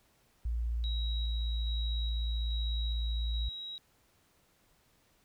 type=tone; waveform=sine; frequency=58 Hz; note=A#1; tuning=8 cents flat; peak=-30 dBFS; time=0.45-3.49 s; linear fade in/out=5 ms
type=tone with tremolo; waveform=sine; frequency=3843 Hz; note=B7; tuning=48 cents flat; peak=-39 dBFS; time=0.84-3.78 s; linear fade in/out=0 ms; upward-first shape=square; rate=1.2 Hz; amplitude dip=25%
effects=pink hiss -69 dBFS RMS until 5.24 s